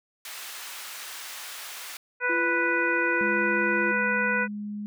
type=high-pass noise; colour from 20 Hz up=pink; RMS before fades=-39 dBFS; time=0.25-1.97 s; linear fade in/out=2 ms; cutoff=1300 Hz; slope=12 dB/octave
type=harmonic tone; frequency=493.9 Hz; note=B4; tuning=in tune; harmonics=1 / 2 / 3 / 4 / 5; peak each=-31 / -32 / -25 / -31 / -31 dBFS; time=2.2-4.48 s; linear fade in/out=50 ms
type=tone with pitch glide; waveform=triangle; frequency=341.3 to 343.9 Hz; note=F4 to F4; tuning=-40 to -27 cents; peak=-27 dBFS; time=2.29-3.92 s; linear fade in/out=10 ms; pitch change=+13 cents; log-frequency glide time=3.03-3.34 s
type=tone; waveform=sine; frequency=207.7 Hz; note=G#3; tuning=in tune; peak=-31 dBFS; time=3.21-4.86 s; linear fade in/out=0 ms
effects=none